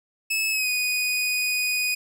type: tone with pitch glide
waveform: sawtooth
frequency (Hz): 2600 to 2481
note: E7 to D#7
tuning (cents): -24 to -6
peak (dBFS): -19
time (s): 0.3-1.95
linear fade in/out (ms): 10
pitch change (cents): -82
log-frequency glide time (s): 0.51-0.69
effects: none